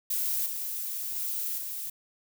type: noise with level steps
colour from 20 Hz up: violet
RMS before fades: -29 / -34 / -32 / -36 dBFS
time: 0.1-1.9 s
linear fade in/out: 5 ms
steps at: 0.46 / 1.16 / 1.58 s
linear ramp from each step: 2 ms
effects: none